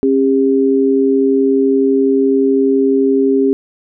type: tone pair together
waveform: sine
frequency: 270.4 / 402.2 Hz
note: C#4 / G4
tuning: -43 / +44 cents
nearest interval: perfect fifth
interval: 687 cents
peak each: -12 dBFS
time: 0.03-3.53 s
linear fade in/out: 0 ms
effects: none